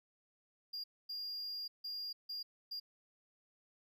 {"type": "tone bursts at uneven times", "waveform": "triangle", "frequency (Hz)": 4816, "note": "D8", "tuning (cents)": 43, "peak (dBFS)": -39, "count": 5, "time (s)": [[0.73, 0.84], [1.09, 1.68], [1.84, 2.13], [2.29, 2.43], [2.71, 2.8]], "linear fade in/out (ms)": 10, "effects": []}